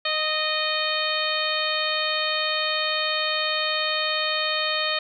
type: harmonic tone with a mistuned harmonic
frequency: 617 Hz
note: D#5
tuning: 15 cents flat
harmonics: 1 / 2 / 3 / 4 / 5 / 6 / 7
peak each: -30 / -30 / -30 / -30 / -30 / -30 / -30 dBFS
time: 0.05-4.99 s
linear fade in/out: 5 ms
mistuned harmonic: 2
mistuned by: +20 cents
effects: none